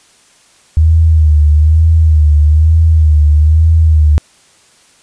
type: tone with vibrato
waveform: sine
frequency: 77.78 Hz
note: D#2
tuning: in tune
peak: -4 dBFS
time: 0.77-4.18 s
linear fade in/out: 0 ms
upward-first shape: sine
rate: 1.1 Hz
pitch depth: 71 cents each way
effects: white hiss -47 dBFS RMS until 5.02 s + resampled to 22050 Hz